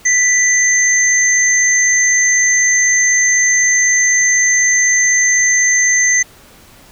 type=tone pair together; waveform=sine; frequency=1975.5 / 6272 Hz; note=B6 / G8; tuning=0 / 0 cents; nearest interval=octave + minor sixth; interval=2000 cents; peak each=-12 dBFS; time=0.05-6.23 s; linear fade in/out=10 ms; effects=pink hiss -43 dBFS RMS until 6.91 s